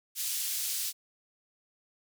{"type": "band-pass noise", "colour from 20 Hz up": "white", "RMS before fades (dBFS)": -33, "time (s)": [0.15, 0.93], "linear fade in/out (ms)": 50, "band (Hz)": [3500, 16000], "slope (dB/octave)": 12, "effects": []}